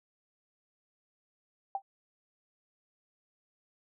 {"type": "tone with exponential decay", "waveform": "sine", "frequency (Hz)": 784, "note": "G5", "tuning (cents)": 0, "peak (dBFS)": -26, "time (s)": [1.75, 1.82], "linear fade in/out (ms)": 2, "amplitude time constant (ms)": 15, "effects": []}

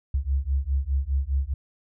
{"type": "beating tone pair", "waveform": "sine", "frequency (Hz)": [66, 70.9], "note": ["C2", "C#2"], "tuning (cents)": [16, 40], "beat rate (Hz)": 4.9, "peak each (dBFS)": -25, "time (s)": [0.14, 1.54], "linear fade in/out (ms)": 5, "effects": []}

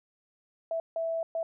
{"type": "tone bursts at uneven times", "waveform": "sine", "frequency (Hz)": 658, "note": "E5", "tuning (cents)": -3, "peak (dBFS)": -28, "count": 3, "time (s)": [[0.71, 0.8], [0.96, 1.23], [1.35, 1.43]], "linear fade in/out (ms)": 2, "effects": []}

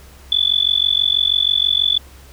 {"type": "tone with amplitude modulation", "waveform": "sine", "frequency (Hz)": 3467, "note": "A7", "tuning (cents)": -26, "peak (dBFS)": -9, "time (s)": [0.32, 1.98], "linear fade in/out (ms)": 2, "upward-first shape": "sine", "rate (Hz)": 46.2, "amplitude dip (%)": 100, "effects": ["added 67 Hz sine -41 dBFS peak until 2.32 s", "pink hiss -46 dBFS RMS until 2.32 s"]}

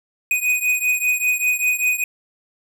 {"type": "beating tone pair", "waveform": "square", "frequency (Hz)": [2489, 2494.1], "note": ["D#7", "D#7"], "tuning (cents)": [0, 4], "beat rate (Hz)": 5.1, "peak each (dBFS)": [-20, -22], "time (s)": [0.31, 2.04], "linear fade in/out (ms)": 2, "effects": []}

